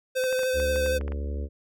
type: tone with vibrato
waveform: square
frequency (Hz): 514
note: C5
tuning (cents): -31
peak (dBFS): -24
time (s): 0.15-0.99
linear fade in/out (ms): 20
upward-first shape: sine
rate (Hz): 13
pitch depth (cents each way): 18
type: clicks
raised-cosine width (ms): 0.5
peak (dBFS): -24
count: 10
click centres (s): 0.239 / 0.327 / 0.392 / 0.433 / 0.6 / 0.76 / 0.862 / 1.012 / 1.08 / 1.121
type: harmonic tone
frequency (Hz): 71.3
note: C#2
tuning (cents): +49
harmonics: 1 / 3 / 4 / 5 / 6 / 7 / 8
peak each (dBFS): -28 / -42 / -43 / -45 / -43 / -45 / -47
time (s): 0.53-1.49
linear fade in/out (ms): 50
effects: none